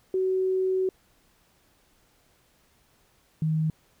sine tone pair in turn, 375.6 / 157.33 Hz, F#4 / D#3, +26 / +20 cents, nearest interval octave + minor third, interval 1506 cents, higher first, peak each -22 dBFS, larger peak neither, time 0.14-0.89 / 3.42-3.7 s, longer first, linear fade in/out 2 ms, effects pink hiss -64 dBFS RMS until 4 s

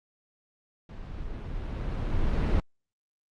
brown noise with level ramp, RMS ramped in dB -41 to -22 dBFS, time 0.89-2.6 s, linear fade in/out 2 ms, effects low-pass 4000 Hz 12 dB/octave + Opus 48 kbps

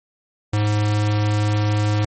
square tone, 105 Hz, G#2, 19 cents sharp, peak -17 dBFS, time 0.53-2.05 s, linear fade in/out 5 ms, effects MP3 32 kbps

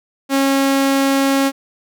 sawtooth tone, 273.1 Hz, C#4, 26 cents flat, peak -9 dBFS, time 0.29-1.52 s, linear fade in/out 50 ms, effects none

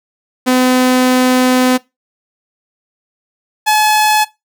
sawtooth tone pair in turn, 254 / 854.4 Hz, B3 / G#5, +49 / +49 cents, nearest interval octave + major sixth, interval 2100 cents, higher second, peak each -5 dBFS, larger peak neither, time 0.46-1.78 / 3.66-4.25 s, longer first, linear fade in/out 20 ms, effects noise-tail reverb RT60 0.2 s tail -20 dB re dry

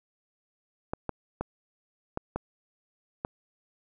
clicks, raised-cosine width 1 ms, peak -16 dBFS, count 6, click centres 0.935 / 1.093 / 1.41 / 2.174 / 2.36 / 3.249 s, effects none

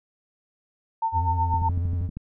sine tone with tremolo, 900 Hz, A5, 39 cents sharp, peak -20 dBFS, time 1.02-1.69 s, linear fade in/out 5 ms, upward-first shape sine, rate 8.1 Hz, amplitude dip 75%
triangle tone with vibrato, 87.1 Hz, F2, 4 cents flat, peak -21 dBFS, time 1.12-2.1 s, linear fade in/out 50 ms, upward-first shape sine, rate 10 Hz, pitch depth 56 cents each way
click train, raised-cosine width 5 ms, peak -21 dBFS, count 9, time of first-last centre 1.54-2.17 s, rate 12.7 Hz
effects none

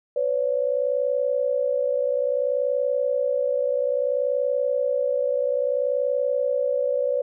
sine tone pair together, 506 / 566.6 Hz, B4 / C#5, +42 / +38 cents, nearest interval major second, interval 196 cents, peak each -23 / -23 dBFS, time 0.16-7.22 s, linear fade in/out 5 ms, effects none

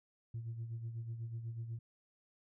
sine tone with tremolo, 115.1 Hz, A#2, 22 cents flat, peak -36 dBFS, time 0.34-1.79 s, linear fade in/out 5 ms, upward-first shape sine, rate 8.1 Hz, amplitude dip 60%, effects tanh soft clip ceiling -36 dBFS

